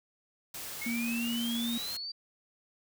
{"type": "noise", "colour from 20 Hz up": "white", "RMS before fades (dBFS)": -41, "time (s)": [0.54, 1.97], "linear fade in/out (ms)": 5}
{"type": "exponential sweep", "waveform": "sine", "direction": "up", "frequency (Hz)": [2139, 4716], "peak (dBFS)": -36, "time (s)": [0.81, 2.12], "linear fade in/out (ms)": 10}
{"type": "tone", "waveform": "sine", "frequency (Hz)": 234.4, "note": "A#3", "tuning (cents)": 10, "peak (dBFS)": -31, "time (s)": [0.86, 1.78], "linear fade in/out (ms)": 5}
{"effects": []}